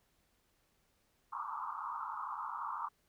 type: band-pass noise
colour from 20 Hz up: white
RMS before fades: -41 dBFS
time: 1.32-2.89 s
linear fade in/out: 10 ms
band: 860 to 1300 Hz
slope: 96 dB/octave
effects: pink hiss -75 dBFS RMS until 3.08 s